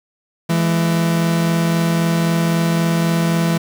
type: tone pair together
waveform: 40% pulse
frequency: 166.9 / 210.7 Hz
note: E3 / G#3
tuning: +22 / +25 cents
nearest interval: major third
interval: 403 cents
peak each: -14 / -22 dBFS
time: 0.49-3.58 s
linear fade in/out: 10 ms
effects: 7-bit